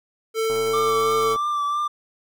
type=tone; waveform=square; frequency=445.5 Hz; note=A4; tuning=22 cents sharp; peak=-21 dBFS; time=0.34-1.37 s; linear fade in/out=50 ms
type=click train; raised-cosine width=1 ms; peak=-22 dBFS; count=99; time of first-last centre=0.5-1.36 s; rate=114 Hz
type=tone with vibrato; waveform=triangle; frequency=1174.7 Hz; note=D6; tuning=in tune; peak=-19 dBFS; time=0.73-1.88 s; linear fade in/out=10 ms; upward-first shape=triangle; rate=3 Hz; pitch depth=33 cents each way
effects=none